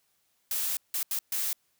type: noise bursts at uneven times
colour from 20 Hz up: blue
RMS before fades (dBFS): -30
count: 4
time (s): 0.51-0.77 / 0.94-1.03 / 1.11-1.19 / 1.32-1.53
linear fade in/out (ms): 2
effects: white hiss -72 dBFS RMS until 1.79 s